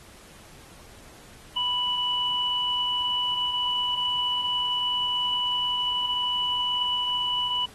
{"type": "tone pair together", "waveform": "sine", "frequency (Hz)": [987.8, 2960], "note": ["B5", "F#7"], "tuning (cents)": [0, 0], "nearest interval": "octave + perfect fifth", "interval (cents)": 1900, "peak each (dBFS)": [-30, -24], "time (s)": [1.56, 7.66], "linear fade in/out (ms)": 10, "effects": ["pink hiss -50 dBFS RMS until 7.74 s", "AAC 32 kbps"]}